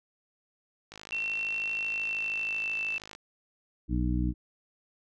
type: click train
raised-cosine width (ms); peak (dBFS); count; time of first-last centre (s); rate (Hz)
0.2; -26; 119; 0.92-3.151; 52.9
type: tone with pitch glide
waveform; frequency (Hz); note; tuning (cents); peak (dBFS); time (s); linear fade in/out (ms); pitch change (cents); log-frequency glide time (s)
sine; 2707 to 2660; E7 to E7; +45 to +15; -29; 1.12-2.98; 2; -30; 1.79-2.87
type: harmonic tone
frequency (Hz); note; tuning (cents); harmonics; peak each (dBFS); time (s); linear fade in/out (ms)
61; B1; -21; 1 / 2 / 3 / 4 / 5; -28 / -33 / -33 / -36 / -33; 3.88-4.34; 50
effects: none